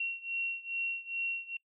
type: beating tone pair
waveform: sine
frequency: 2734 / 2736.4 Hz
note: F7 / F7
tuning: -37 / -36 cents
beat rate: 2.4 Hz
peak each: -35 / -37 dBFS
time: 0-1.57 s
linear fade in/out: 5 ms
effects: noise-tail reverb RT60 0.1 s tail -24 dB re dry